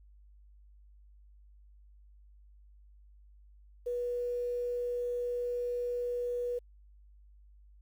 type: tone with quantisation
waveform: sine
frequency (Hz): 486.4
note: B4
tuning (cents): -26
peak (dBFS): -31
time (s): 3.86-6.59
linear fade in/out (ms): 10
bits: 10
effects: added 50 Hz sine -55 dBFS peak until 7.81 s